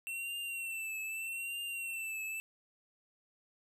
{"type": "tone with vibrato", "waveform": "square", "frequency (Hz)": 2700, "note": "E7", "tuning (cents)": 41, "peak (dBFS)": -38, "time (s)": [0.07, 2.4], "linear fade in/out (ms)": 0, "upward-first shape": "triangle", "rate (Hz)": 0.81, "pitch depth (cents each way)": 67, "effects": []}